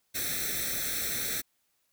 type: noise with comb filter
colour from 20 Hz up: white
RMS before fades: -32 dBFS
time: 0.14-1.42 s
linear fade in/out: 20 ms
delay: 0.51 ms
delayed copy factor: +1
effects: white hiss -74 dBFS RMS until 1.92 s